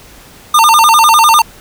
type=tone with vibrato; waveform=square; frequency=1046 Hz; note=C6; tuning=1 cent flat; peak=-5 dBFS; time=0.54-1.42 s; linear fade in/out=5 ms; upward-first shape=square; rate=10 Hz; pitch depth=250 cents each way; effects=pink hiss -38 dBFS RMS until 1.6 s